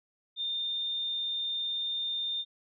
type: tone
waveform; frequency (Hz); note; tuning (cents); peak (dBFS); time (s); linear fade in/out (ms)
sine; 3619; A7; +48; -30; 0.36-2.45; 50
effects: none